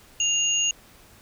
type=tone pair together; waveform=sine; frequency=2802 / 6671 Hz; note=F7 / G#8; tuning=+5 / +7 cents; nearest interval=octave + minor third; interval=1502 cents; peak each=-23 dBFS; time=0.2-0.71 s; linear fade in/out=2 ms; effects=pink hiss -52 dBFS RMS until 1.21 s